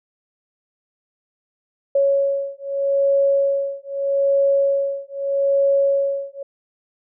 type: beating tone pair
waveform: sine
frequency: 554.4 / 555.2 Hz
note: C#5 / C#5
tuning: 0 / +3 cents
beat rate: 0.8 Hz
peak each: -19 / -19 dBFS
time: 1.95-6.43 s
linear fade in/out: 5 ms
effects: none